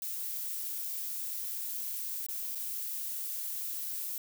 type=noise with dropouts; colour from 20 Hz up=violet; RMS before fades=-37 dBFS; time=0.02-4.18 s; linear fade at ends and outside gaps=1 ms; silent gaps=2.265-2.286 / 2.549-2.555 s; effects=none